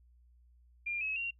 sine tone with pitch steps, 2399 / 2571 / 2756 Hz, D7 / E7 / F7, +36 / -44 / -24 cents, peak -33 dBFS, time 0.86-1.31 s, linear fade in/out 10 ms, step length 150 ms, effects noise-tail reverb RT60 0.1 s tail -23 dB re dry + added 60 Hz sine -60 dBFS peak until 1.39 s

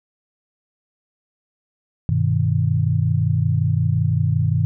sine chord, G augmented, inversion none, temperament equal, 98 / 123.47 / 155.56 Hz, G2 / B2 / D#3, 0 / 0 / 0 cents, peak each -20 dBFS, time 2.09-4.65 s, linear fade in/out 0 ms, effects none

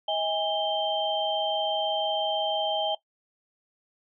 sine tone cluster, 635 / 819 / 3137 Hz, D#5 / G#5 / G7, +35 / -24 / +1 cents, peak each -29 dBFS, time 0.08-2.95 s, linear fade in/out 5 ms, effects noise-tail reverb RT60 0.1 s tail -17 dB re dry

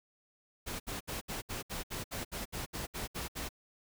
pink noise bursts, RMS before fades -39 dBFS, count 14, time 0.66-3.491 s, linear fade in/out 20 ms, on 140 ms, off 67 ms, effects none

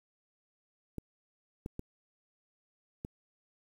clicks, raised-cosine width 3 ms, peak -25 dBFS, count 4, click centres 0.983 / 1.661 / 1.794 / 3.049 s, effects 9-bit

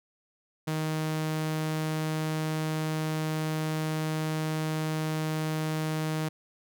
sawtooth tone, 156.5 Hz, D#3, 10 cents sharp, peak -24 dBFS, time 0.67-6.29 s, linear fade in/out 10 ms, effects none

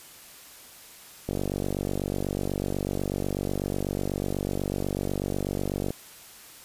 click train, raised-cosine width 2 ms, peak -15 dBFS, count 223, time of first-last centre 1.29-5.905 s, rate 48.1 Hz, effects white hiss -48 dBFS RMS until 6.64 s + resampled to 32000 Hz

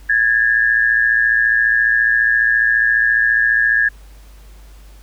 sine tone pair together, 1655 / 1769.6 Hz, G#6 / A6, -6 / +9 cents, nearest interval minor second, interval 115 cents, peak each -13 / -16 dBFS, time 0.09-3.89 s, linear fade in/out 10 ms, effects added 50 Hz sine -38 dBFS peak until 5.02 s + pink hiss -50 dBFS RMS until 5.02 s

